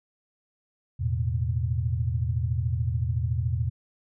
sine chord, E suspended fourth, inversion none, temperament just, 82.41 / 109.88 / 123.61 Hz, E2 / A2 / B2, 0 / -2 / +2 cents, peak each -28 dBFS, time 0.99-3.7 s, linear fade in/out 20 ms, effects none

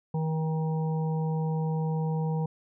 harmonic tone with a mistuned harmonic, 158.9 Hz, D#3, 37 cents sharp, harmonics 1 / 3 / 5 / 6, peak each -26 / -36 / -40 / -42 dBFS, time 0.14-2.46 s, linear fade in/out 5 ms, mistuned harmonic 6, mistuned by -17 cents, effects none

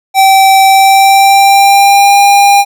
square tone with pitch glide, 774 to 803.1 Hz, G5 to G5, -22 to +42 cents, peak -3 dBFS, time 0.14-2.65 s, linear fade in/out 50 ms, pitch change +64 cents, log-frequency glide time 0.65-2.17 s, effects none

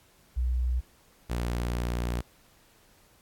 sine / sawtooth tone pair in turn, 61.74 / 59.56 Hz, B1 / A#1, 0 / +38 cents, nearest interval minor second, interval 62 cents, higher first, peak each -24 dBFS, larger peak neither, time 0.36-0.81 / 1.29-2.22 s, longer second, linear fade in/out 20 ms, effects pink hiss -61 dBFS RMS until 3.21 s + AAC 64 kbps

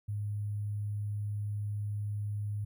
sine tone with sample-and-hold, 103.6 Hz, G#2, 4 cents flat, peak -32 dBFS, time 0.08-2.65 s, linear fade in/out 10 ms, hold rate 11025 Hz, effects none

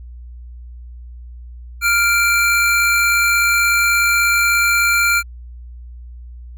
square tone pair together, 1396.9 / 2347 Hz, F6 / D7, 0 / -2 cents, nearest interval major sixth, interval 898 cents, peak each -16 dBFS, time 1.81-5.23 s, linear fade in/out 50 ms, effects added 60 Hz sine -32 dBFS peak until 6.57 s

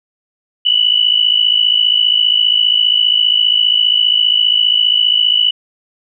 sine tone pair together, 2936 / 2991 Hz, F#7 / F#7, -14 / +18 cents, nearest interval unison, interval 32 cents, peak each -12 dBFS, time 0.65-5.51 s, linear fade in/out 10 ms, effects none

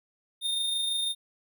square tone with amplitude modulation, 3648 Hz, A#7, 38 cents flat, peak -26 dBFS, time 0.41-1.15 s, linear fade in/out 50 ms, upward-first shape sine, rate 26 Hz, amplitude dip 30%, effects none

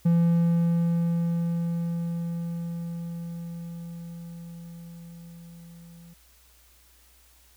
triangle tone with level ramp, 169.3 Hz, E3, 46 cents sharp, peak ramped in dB -15 to -44 dBFS, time 0.05-6.14 s, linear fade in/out 10 ms, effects added 60 Hz sine -59 dBFS peak until 7.56 s + white hiss -59 dBFS RMS until 7.56 s

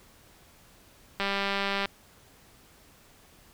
click train, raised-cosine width 0.3 ms, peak -13 dBFS, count 131, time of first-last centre 1.2-1.857 s, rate 198 Hz, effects pink hiss -57 dBFS RMS until 3.53 s

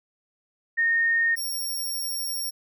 sine / 15% pulse tone pair in turn, 1841 / 5552 Hz, A#6 / F8, -22 / -11 cents, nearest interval octave + perfect fifth, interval 1911 cents, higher second, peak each -19 / -22 dBFS, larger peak first, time 0.77-1.36 / 1.36-2.51 s, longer second, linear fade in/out 20 ms, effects none

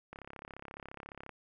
click train, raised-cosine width 0.5 ms, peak -30 dBFS, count 41, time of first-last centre 0.13-1.293 s, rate 34.4 Hz, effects none

